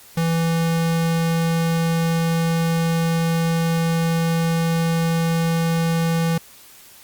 square tone, 165.5 Hz, E3, 7 cents sharp, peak -18 dBFS, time 0.17-6.38 s, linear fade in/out 5 ms, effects white hiss -46 dBFS RMS until 7.03 s + Opus 48 kbps

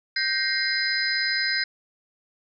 sine tone cluster, 1563 / 1887 / 2100 / 4099 / 4985 Hz, G6 / A#6 / C7 / C8 / D#8, -6 / +21 / +6 / -36 / +2 cents, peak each -27 / -30 / -30 / -30 / -27 dBFS, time 0.16-1.64 s, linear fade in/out 5 ms, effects none

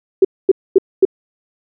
sine tone bursts, 382.4 Hz, G4, 43 cents flat, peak -4 dBFS, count 4, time 0.22-1.052 s, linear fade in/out 5 ms, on 28 ms, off 240 ms, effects none

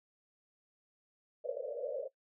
white band-pass noise, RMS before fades -39 dBFS, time 1.44-2.08 s, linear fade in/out 10 ms, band 470 to 600 Hz, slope 96 dB/octave, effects noise-tail reverb RT60 0.1 s tail -19 dB re dry

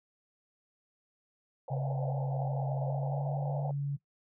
white band-pass noise, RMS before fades -40 dBFS, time 1.68-3.71 s, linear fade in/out 2 ms, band 490 to 830 Hz, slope 96 dB/octave
sine tone with pitch glide, 135.7 to 141.54 Hz, C#3 to C#3, -36 to +36 cents, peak -30 dBFS, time 1.7-3.97 s, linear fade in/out 20 ms, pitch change +72 cents, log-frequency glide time 2.81-3.34 s
effects noise-tail reverb RT60 0.1 s tail -18 dB re dry

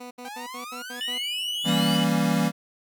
15% pulse tone bursts, 246.9 Hz, B3, in tune, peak -31 dBFS, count 7, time 0-1.184 s, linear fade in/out 10 ms, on 110 ms, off 69 ms
sawtooth exponential sweep, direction up, 774 to 4900 Hz, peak -32 dBFS, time 0.25-1.97 s, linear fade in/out 0 ms
triangle tone with pitch glide, 2947 to 2967 Hz, F#7 to F#7, -8 to +4 cents, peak -26 dBFS, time 1.01-2.04 s, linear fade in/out 0 ms, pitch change +12 cents, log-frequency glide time 1.61-1.88 s
square chord, E diminished seventh, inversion none, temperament equal, 164.81 / 196 / 233.1 / 277.2 Hz, E3 / G3 / Bb3 / Db4, 0 / 0 / 0 / 0 cents, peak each -26 / -26 / -26 / -31 dBFS, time 1.64-2.52 s, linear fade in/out 50 ms
effects none

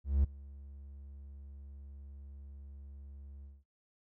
triangle tone with ADSR envelope, 69.6 Hz, C#2, 8 cents sharp, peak -21 dBFS, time 0.04-3.64 s, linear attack 200 ms, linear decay 8 ms, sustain -24 dB, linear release 200 ms, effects noise-tail reverb RT60 0.2 s tail -24 dB re dry

